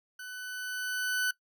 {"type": "tone with level ramp", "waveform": "40% pulse", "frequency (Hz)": 1500, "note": "F#6", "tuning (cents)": 23, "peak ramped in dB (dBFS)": [-40, -25], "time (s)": [0.19, 1.31], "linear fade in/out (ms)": 5, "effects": ["noise-tail reverb RT60 0.1 s tail -20 dB re dry"]}